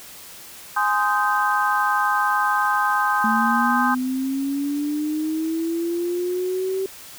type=chord; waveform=sine; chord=Ab major seventh; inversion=none; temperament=just; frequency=830.6 / 1038.3 / 1245.9 / 1557.4 Hz; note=Ab5 / C6 / Eb6 / G6; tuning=0 / -14 / +2 / -12 cents; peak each=-23 dBFS; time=0.76-3.95 s; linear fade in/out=10 ms
type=linear sweep; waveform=sine; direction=up; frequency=219.9 to 385 Hz; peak=-21 dBFS; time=3.24-6.86 s; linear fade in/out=2 ms
effects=white hiss -41 dBFS RMS until 7.18 s